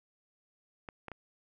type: clicks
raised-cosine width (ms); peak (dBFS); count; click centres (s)
0.5; -27; 3; 0.888 / 1.083 / 1.117
effects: none